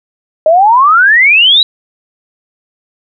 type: exponential sweep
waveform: sine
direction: up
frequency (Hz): 610 to 3969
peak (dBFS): -3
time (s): 0.46-1.63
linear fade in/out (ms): 2
effects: none